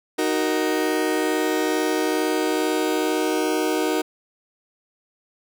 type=chord; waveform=35% pulse; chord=D# minor; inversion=none; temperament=just; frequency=311.1 / 373.4 / 466.7 Hz; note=D#4 / F#4 / A#4; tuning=0 / +16 / +2 cents; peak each=-22 / -23 / -24 dBFS; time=0.18-4.02 s; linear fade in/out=10 ms; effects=none